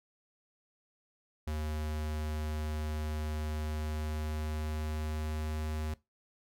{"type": "tone with pitch glide", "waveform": "square", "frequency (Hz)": [76.6, 77.31], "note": ["D#2", "D#2"], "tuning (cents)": [-27, -11], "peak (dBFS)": -34, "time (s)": [1.47, 5.94], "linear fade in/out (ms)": 5, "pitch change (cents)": 16, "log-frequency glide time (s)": [3.58, 5.63], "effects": ["noise-tail reverb RT60 0.2 s tail -19 dB re dry"]}